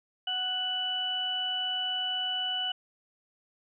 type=harmonic tone; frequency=742 Hz; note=F#5; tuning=5 cents sharp; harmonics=1 / 2 / 4; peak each=-38 / -40 / -29 dBFS; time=0.27-2.72 s; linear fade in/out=5 ms; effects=none